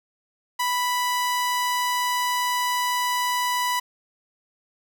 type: tone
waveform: sawtooth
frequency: 987.8 Hz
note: B5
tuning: in tune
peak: -18 dBFS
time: 0.59-3.8 s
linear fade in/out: 10 ms
effects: none